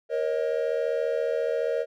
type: tone cluster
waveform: triangle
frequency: 471.4 / 546 / 627 Hz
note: A#4 / C#5 / D#5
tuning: +19 / -26 / +13 cents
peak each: -25 / -27 / -28 dBFS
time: 0.09-1.86 s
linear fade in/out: 50 ms
effects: none